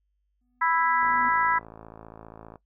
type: tone with exponential growth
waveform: triangle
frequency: 246.9 Hz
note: B3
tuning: in tune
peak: -32 dBFS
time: 0.41-1.29 s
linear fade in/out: 5 ms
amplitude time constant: 190 ms
type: harmonic tone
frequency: 329.6 Hz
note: E4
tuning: in tune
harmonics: 3 / 4 / 5 / 6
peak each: -24 / -26 / -28 / -30 dBFS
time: 0.61-1.59 s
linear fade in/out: 10 ms
type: click train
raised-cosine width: 1 ms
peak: -29 dBFS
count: 85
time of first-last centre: 1.03-2.557 s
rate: 55 Hz
effects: noise-tail reverb RT60 0.1 s tail -18 dB re dry + added 50 Hz sine -70 dBFS peak until 2.65 s